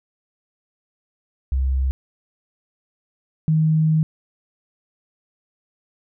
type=tone pair in turn; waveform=sine; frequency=66 / 157.27 Hz; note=C2 / D#3; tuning=+16 / +19 cents; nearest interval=octave + minor third; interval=1503 cents; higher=second; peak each=-17 / -14 dBFS; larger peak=second; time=1.52-1.91 / 3.48-4.03 s; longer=second; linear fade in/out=0 ms; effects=none